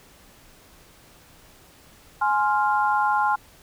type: chord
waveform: sine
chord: F minor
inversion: first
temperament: just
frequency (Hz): 838.1 / 1047.7 / 1396.9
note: Ab5 / C6 / F6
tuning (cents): +16 / +2 / 0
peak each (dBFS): -21 / -24 / -25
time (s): 2.21-3.36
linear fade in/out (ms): 10
effects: pink hiss -52 dBFS RMS until 3.62 s